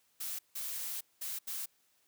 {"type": "noise bursts at uneven times", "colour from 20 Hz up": "blue", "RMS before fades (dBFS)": -39, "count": 4, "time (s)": [[0.2, 0.39], [0.55, 1.01], [1.21, 1.39], [1.47, 1.66]], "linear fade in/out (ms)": 10, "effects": ["white hiss -72 dBFS RMS until 2.07 s", "high-pass 80 Hz 12 dB/octave"]}